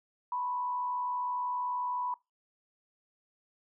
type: tone with frequency modulation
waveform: sine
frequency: 987.8 Hz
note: B5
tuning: in tune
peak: -31 dBFS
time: 0.32-2.14 s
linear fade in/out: 2 ms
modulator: 73 Hz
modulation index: 0.48
effects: noise-tail reverb RT60 0.2 s tail -20 dB re dry

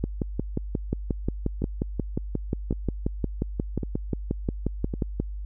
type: two click trains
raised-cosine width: 3 ms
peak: -16 / -12 dBFS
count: 4 / 30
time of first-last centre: 1.62-4.939 / 0.04-5.2 s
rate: 0.904 / 5.62 Hz
effects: added 50 Hz sine -31 dBFS peak until 5.45 s

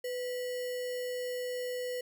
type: tone with sample-and-hold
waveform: sine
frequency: 498.5 Hz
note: B4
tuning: 16 cents sharp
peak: -33 dBFS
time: 0.04-2.01 s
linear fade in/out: 5 ms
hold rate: 2450 Hz
effects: none

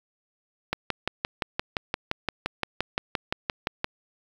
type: click train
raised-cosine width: 0.3 ms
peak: -9 dBFS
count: 19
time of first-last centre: 0.73-3.844 s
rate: 5.78 Hz
effects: 7-bit

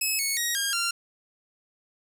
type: tone with pitch steps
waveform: 10% pulse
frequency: 2581 / 2208 / 1889.4 / 1616.6 / 1383.1 Hz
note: E7 / C#7 / A#6 / G#6 / F6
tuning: -37 / -7 / +23 / -47 / -17 cents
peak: -16 dBFS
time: 0.01-0.91 s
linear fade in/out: 5 ms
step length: 180 ms
effects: none

